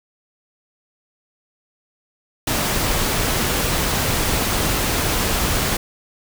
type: noise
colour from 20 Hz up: pink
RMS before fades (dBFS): -20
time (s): 2.47-5.77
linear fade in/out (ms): 5
effects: none